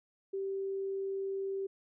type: tone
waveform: sine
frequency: 389.3 Hz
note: G4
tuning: 12 cents flat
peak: -33 dBFS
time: 0.33-1.67 s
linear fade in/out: 10 ms
effects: none